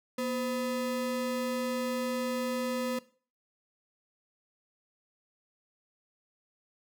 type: ring-modulated tone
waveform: square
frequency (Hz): 377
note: F#4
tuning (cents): +32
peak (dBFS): -28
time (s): 0.18-2.99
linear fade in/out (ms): 5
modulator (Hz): 137
effects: noise-tail reverb RT60 0.4 s tail -18 dB re dry